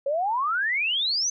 sine exponential sweep, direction up, 536 to 6272 Hz, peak -22 dBFS, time 0.06-1.3 s, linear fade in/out 5 ms, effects none

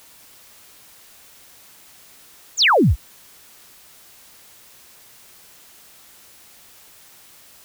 sine exponential sweep, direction down, 7870 to 44.96 Hz, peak -11 dBFS, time 2.57-2.96 s, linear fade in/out 50 ms, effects white hiss -48 dBFS RMS until 7.64 s

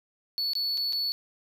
triangle tone with dropouts, 4432 Hz, C#8, 1 cent flat, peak -25 dBFS, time 0.38-1.12 s, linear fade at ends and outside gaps 0 ms, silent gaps 0.534-0.553 / 0.773-0.777 / 0.925-0.931 s, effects none

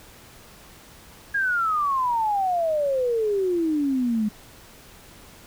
sine exponential sweep, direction down, 1652 to 207.1 Hz, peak -20 dBFS, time 1.34-4.29 s, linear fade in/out 10 ms, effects pink hiss -48 dBFS RMS until 5.46 s

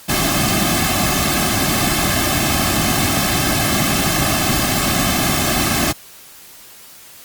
pink noise with comb filter, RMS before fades -17 dBFS, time 0.08-5.93 s, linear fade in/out 20 ms, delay 2.1 ms, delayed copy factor -0.95, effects white hiss -41 dBFS RMS until 7.24 s + Opus 48 kbps

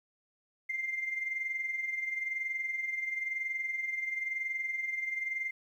sine tone with amplitude modulation, 2096 Hz, C7, 2 cents sharp, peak -29 dBFS, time 0.69-5.51 s, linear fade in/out 10 ms, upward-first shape sine, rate 21 Hz, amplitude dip 60%, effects tanh soft clip ceiling -25 dBFS + 11-bit

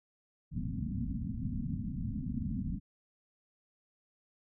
white low-pass noise, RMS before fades -36 dBFS, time 0.51-2.8 s, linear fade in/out 50 ms, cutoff 260 Hz, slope 96 dB/octave, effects none

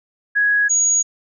sine tone pair in turn, 1665 / 6710 Hz, G#6 / G#8, +4 / +17 cents, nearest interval 2 octaves, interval 2413 cents, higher second, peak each -13 dBFS, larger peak neither, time 0.35-0.69 / 0.69-1.03 s, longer neither, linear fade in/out 20 ms, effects none

